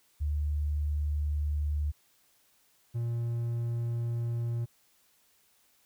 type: tone pair in turn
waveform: sine / triangle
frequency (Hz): 74.1 / 117.63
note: D2 / A#2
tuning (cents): +16 / +16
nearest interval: minor sixth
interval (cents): 800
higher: second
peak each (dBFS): -27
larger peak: neither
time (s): 0.2-1.92 / 2.94-4.66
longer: neither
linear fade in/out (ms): 20
effects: white hiss -67 dBFS RMS until 5.85 s